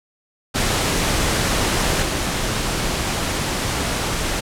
pink noise with level steps, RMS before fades -19 / -22 dBFS, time 0.54-4.41 s, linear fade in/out 20 ms, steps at 2.02 s, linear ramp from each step 10 ms, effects low-pass 10000 Hz 12 dB/octave

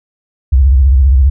sine tone with vibrato, 66.6 Hz, C2, 31 cents sharp, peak -4 dBFS, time 0.52-1.3 s, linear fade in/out 10 ms, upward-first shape sine, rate 15 Hz, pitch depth 170 cents each way, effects none

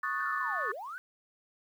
sine chord, D# half-diminished seventh, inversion third, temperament equal, 1108.7 / 1244.5 / 1480 / 1760 Hz, C#6 / D#6 / F#6 / A6, 0 / 0 / 0 / 0 cents, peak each -35 / -36 / -38 / -34 dBFS, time 0.03-0.72 s, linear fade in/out 5 ms
sine linear two-way sweep, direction down then up, 1561 to 372 to 1561 Hz, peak -38 dBFS, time 0.2-0.98 s, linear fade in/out 0 ms, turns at 0.71 s
effects tanh soft clip ceiling -19 dBFS + 10-bit

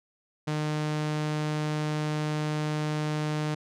sawtooth tone, 152.1 Hz, D#3, 39 cents flat, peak -23 dBFS, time 0.47-3.55 s, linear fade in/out 10 ms, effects low-pass 7000 Hz 12 dB/octave

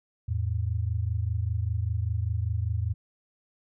sine tone pair together, 84 / 109.08 Hz, E2 / A2, +33 / -15 cents, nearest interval perfect fourth, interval 452 cents, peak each -28 / -28 dBFS, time 0.28-2.94 s, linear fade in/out 10 ms, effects none

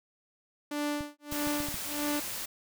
sawtooth tone with tremolo, 293.7 Hz, D4, in tune, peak -25 dBFS, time 0.71-2.2 s, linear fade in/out 5 ms, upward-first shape sine, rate 1.6 Hz, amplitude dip 100%
clicks, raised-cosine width 5 ms, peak -29 dBFS, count 6, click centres 1.008 / 1.324 / 1.472 / 1.603 / 1.686 / 1.743 s
white noise, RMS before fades -37 dBFS, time 1.31-2.46 s, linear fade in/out 10 ms
effects none

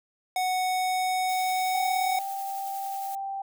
square tone with pitch glide, 740 to 746.4 Hz, F#5 to F#5, 0 to +15 cents, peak -25 dBFS, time 0.36-2.19 s, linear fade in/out 2 ms, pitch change +15 cents, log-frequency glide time 0.49-1.96 s
blue noise with tremolo, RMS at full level -42 dBFS, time 1.29-3.15 s, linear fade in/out 0 ms, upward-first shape sine, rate 11 Hz, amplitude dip 25%
sine tone, 784 Hz, G5, in tune, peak -30 dBFS, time 1.74-3.42 s, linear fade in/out 5 ms
effects none

